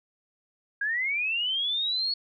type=linear sweep; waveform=sine; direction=up; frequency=1605 to 4400 Hz; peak=-25 dBFS; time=0.81-2.14 s; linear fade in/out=5 ms; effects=none